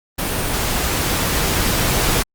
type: noise with level ramp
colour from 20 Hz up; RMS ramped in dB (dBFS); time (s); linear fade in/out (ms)
pink; -21 to -17; 0.18-2.23; 10
effects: Opus 32 kbps